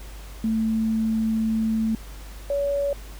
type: tone pair in turn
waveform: sine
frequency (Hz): 221.7 / 565.6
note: A3 / C#5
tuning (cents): +13 / +35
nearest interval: octave + major third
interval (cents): 1622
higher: second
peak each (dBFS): -20 / -21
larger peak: first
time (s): 0.44-1.95 / 2.5-2.93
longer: first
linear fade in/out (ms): 2
effects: added 50 Hz sine -37 dBFS peak until 3.19 s + pink hiss -46 dBFS RMS until 3.19 s